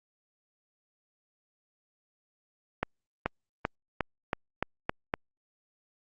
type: accelerating click train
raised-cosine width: 0.5 ms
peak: -12 dBFS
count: 8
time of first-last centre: 2.83-5.139 s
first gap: 430 ms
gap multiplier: 0.91
effects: Opus 48 kbps